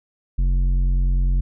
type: tone with tanh clipping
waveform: sine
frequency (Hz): 44.99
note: F#1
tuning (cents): -48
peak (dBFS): -17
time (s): 0.38-1.41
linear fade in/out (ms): 10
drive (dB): 9
effects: none